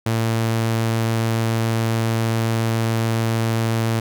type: tone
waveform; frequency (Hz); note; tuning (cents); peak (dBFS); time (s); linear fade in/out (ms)
sawtooth; 113.4; A#2; -47; -14; 0.06-4; 5
effects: none